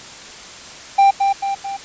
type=tone with echo; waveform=triangle; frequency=790 Hz; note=G5; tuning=13 cents sharp; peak=-6 dBFS; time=0.98-1.11 s; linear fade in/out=10 ms; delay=220 ms; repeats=3; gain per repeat=-5 dB; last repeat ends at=1.77 s; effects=white hiss -36 dBFS RMS until 1.84 s + resampled to 16000 Hz